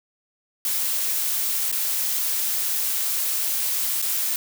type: noise with dropouts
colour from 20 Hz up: blue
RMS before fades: -24 dBFS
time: 0.65-4.36 s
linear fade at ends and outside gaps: 1 ms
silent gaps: 1.716-1.725 / 4.017-4.024 s
effects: none